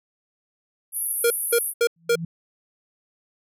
white band-pass noise, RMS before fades -27 dBFS, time 0.92-1.74 s, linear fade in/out 50 ms, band 9900 to 12000 Hz, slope 96 dB/octave
square tone bursts, 470.4 Hz, A#4, 16 cents sharp, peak -17 dBFS, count 4, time 1.24-2.156 s, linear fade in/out 5 ms, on 64 ms, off 220 ms
sine tone with exponential growth, 166.5 Hz, E3, 18 cents sharp, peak -24 dBFS, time 1.96-2.25 s, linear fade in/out 5 ms, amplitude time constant 62 ms
effects none

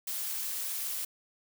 blue noise, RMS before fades -35 dBFS, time 0.07-1.05 s, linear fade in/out 5 ms, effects none

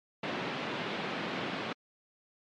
pink band-pass noise, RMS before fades -36 dBFS, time 0.23-1.73 s, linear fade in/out 5 ms, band 160 to 3600 Hz, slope 24 dB/octave, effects MP3 64 kbps

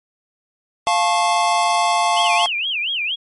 square chord, F augmented, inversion none, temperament just, 698.5 / 873.1 / 1091.3 Hz, F5 / A5 / C#6, 0 / -14 / -27 cents, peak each -19 / -20 / -21 dBFS, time 0.87-2.46 s, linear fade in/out 0 ms
sine tone with vibrato, 2794 Hz, F7, in tune, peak -19 dBFS, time 2.16-3.16 s, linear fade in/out 20 ms, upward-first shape sine, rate 4.3 Hz, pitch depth 290 cents each way
effects MP3 48 kbps

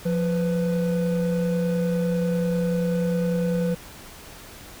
triangle tone pair together, 175.6 / 496.7 Hz, F3 / B4, +10 / +10 cents, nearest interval octave + tritone, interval 1800 cents, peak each -20 / -24 dBFS, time 0.05-3.75 s, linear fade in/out 10 ms, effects pink hiss -43 dBFS RMS until 4.8 s

